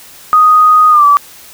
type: tone with pitch glide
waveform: sine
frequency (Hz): 1244.5 to 1154.5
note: D#6 to D6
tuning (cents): 0 to -30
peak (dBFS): -3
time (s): 0.33-1.17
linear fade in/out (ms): 0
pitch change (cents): -130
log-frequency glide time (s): 0.9-1.05
effects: white hiss -36 dBFS RMS until 1.53 s